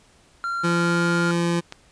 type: tone with pitch glide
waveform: triangle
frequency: 1378 to 1402.1 Hz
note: F6 to F6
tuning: -24 to +6 cents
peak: -22 dBFS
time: 0.44-1.31 s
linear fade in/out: 0 ms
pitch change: +30 cents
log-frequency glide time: 0.59-1.04 s
type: tone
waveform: 25% pulse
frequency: 171.2 Hz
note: F3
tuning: 34 cents flat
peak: -16 dBFS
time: 0.63-1.61 s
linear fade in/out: 20 ms
type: click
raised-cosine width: 0.2 ms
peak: -16 dBFS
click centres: 1.724 s
effects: pink hiss -56 dBFS RMS until 1.91 s + resampled to 22050 Hz